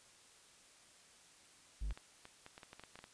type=tone; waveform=triangle; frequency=50.6 Hz; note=G#1; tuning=44 cents flat; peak=-35 dBFS; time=1.81-1.93 s; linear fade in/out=10 ms
type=clicks; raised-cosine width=0.3 ms; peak=-35 dBFS; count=12; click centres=1.908 / 1.975 / 2.254 / 2.464 / 2.579 / 2.632 / 2.731 / 2.796 / 2.837 / 2.956 / 2.99 / 3.041 s
effects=white hiss -63 dBFS RMS until 3.13 s + resampled to 22050 Hz